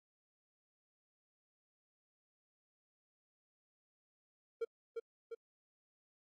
triangle tone with echo, 459 Hz, A#4, 27 cents flat, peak -32 dBFS, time 4.61-4.65 s, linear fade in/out 10 ms, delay 350 ms, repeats 2, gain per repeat -4 dB, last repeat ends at 5.35 s, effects AAC 64 kbps

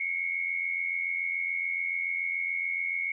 sine tone pair together, 2175 / 2262 Hz, C#7 / C#7, -33 / +34 cents, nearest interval minor second, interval 67 cents, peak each -29 / -34 dBFS, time 0-3.12 s, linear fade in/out 5 ms, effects none

